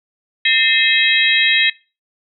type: tone cluster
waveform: sine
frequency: 1809 / 2089 / 2567 / 3252 / 3829 Hz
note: A6 / C7 / E7 / G#7 / A#7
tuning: +48 / -3 / -47 / -37 / +46 cents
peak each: -18 dBFS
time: 0.45-1.7 s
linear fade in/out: 5 ms
effects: noise-tail reverb RT60 0.3 s tail -21 dB re dry